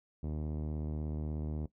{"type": "tone with low-pass filter", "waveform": "5% pulse", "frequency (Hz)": 76.5, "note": "D#2", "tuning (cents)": -29, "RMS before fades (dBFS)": -37, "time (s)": [0.23, 1.66], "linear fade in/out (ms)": 5, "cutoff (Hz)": 190, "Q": 0.56, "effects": ["noise-tail reverb RT60 0.1 s tail -17 dB re dry"]}